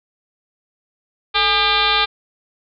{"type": "tone with frequency modulation", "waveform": "sine", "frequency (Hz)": 2384, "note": "D7", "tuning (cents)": 25, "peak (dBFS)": -13, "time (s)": [1.34, 2.06], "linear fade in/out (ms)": 20, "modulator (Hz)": 389, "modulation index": 4.3, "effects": []}